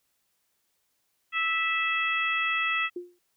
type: harmonic tone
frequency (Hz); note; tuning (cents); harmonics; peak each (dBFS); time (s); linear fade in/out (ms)
656; E5; -9; 2 / 3 / 4 / 5; -30 / -29 / -28 / -36; 1.32-2.9; 50
type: tone with exponential decay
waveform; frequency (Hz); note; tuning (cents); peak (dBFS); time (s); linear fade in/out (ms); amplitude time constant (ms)
sine; 353.9; F4; +23; -29; 2.96-3.19; 5; 48
effects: white hiss -74 dBFS RMS until 3.36 s